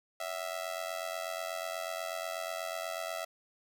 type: tone with amplitude modulation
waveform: sawtooth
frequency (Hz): 659.3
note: E5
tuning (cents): 0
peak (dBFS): -28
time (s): 0.2-3.25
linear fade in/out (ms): 5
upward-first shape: sine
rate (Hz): 88.2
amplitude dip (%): 85
effects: none